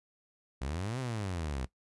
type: exponential two-way sweep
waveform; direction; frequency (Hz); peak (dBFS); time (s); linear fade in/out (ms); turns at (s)
sawtooth; up then down; 61.1 to 134 to 61.1; -30; 0.61-1.66; 10; 0.99
effects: noise-tail reverb RT60 0.1 s tail -17 dB re dry + resampled to 24000 Hz